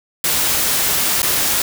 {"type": "noise with dropouts", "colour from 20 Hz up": "white", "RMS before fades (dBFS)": -17, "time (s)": [0.24, 1.62], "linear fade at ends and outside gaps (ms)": 2, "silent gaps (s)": [1.22, 1.229], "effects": []}